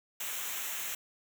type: noise with comb filter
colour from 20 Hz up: white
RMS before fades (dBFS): -37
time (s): 0.2-0.95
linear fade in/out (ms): 5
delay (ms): 0.21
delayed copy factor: -0.7
effects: none